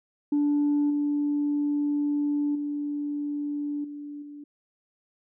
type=tone with level steps; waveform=sine; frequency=291.4 Hz; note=D4; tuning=13 cents flat; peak=-19 / -22 / -27 / -35 / -39 dBFS; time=0.32-4.44 s; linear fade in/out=5 ms; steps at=0.9 / 2.55 / 3.84 / 4.22 s; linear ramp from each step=5 ms; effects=tanh soft clip ceiling -18 dBFS